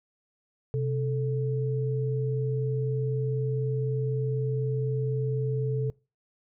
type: tone pair together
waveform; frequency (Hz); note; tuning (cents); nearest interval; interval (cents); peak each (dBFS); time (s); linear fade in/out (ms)
sine; 130.22 / 438; C3 / A4; -8 / -8; octave + major sixth; 2100; -26 / -31; 0.74-5.9; 0
effects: noise-tail reverb RT60 0.3 s tail -24 dB re dry